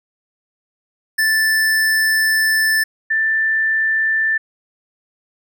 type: tone pair in turn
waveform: square / sine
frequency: 1760 / 1772.2 Hz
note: A6 / A6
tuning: 0 / +12 cents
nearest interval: unison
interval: 12 cents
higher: second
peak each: -14 / -14 dBFS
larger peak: neither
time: 1.18-2.84 / 3.1-4.38 s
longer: first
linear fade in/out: 10 ms
effects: none